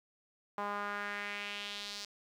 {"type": "tone with band-pass filter sweep", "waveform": "sawtooth", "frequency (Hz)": 204.2, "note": "G#3", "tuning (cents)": -29, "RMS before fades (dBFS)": -40, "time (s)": [0.58, 2.05], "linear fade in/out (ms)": 2, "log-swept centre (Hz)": [980, 4900], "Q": 2.4, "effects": ["11-bit"]}